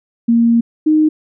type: tone pair in turn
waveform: sine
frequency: 232.7 / 309 Hz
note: A#3 / D#4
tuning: -3 / -12 cents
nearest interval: perfect fourth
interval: 491 cents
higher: second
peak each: -8 dBFS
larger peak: neither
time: 0.28-0.61 / 0.86-1.09 s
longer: first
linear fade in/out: 10 ms
effects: none